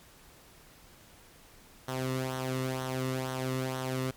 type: tone with flanger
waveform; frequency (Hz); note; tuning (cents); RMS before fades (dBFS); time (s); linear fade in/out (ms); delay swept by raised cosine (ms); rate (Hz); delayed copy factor
sawtooth; 130; C3; -11; -33; 1.88-4.11; 5; 0.41 to 1.29; 2.1; -0.6
effects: pink hiss -56 dBFS RMS until 4.16 s + MP3 96 kbps